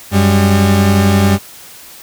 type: tone pair together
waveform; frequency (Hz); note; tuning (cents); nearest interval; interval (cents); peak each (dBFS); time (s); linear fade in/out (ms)
40% pulse; 94.34 / 199.9; F#2 / G3; +34 / +34; octave + minor second; 1300; -10; 0.11-1.39; 50
effects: white hiss -36 dBFS RMS until 2.02 s